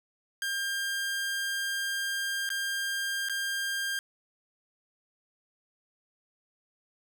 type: tone with dropouts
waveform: sawtooth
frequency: 1600 Hz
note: G6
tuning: 35 cents sharp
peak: -26 dBFS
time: 0.42-3.99 s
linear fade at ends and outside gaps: 1 ms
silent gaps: 2.491-2.502 / 3.287-3.296 s
effects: none